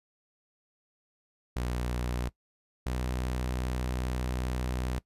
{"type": "tone pair in turn", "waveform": "sawtooth", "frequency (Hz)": [61, 62.5], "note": ["B1", "B1"], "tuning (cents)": [-21, 21], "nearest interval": "unison", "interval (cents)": 42, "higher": "second", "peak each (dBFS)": -26, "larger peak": "neither", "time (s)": [[1.56, 2.29], [2.86, 4.99]], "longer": "second", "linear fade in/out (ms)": 5, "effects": ["noise-tail reverb RT60 0.1 s tail -20 dB re dry", "resampled to 32000 Hz"]}